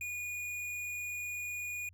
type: tone with hard clipping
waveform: triangle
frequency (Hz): 2448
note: D#7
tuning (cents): -29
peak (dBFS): -38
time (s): 0.01-1.89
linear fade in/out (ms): 2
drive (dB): 17
effects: added 88 Hz sine -57 dBFS peak until 1.93 s